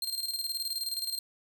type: tone with tremolo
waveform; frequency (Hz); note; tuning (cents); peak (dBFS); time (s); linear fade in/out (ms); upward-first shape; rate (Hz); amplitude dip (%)
sawtooth; 4188; C8; +1; -27; 0.02-1.19; 2; square; 19; 60
effects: none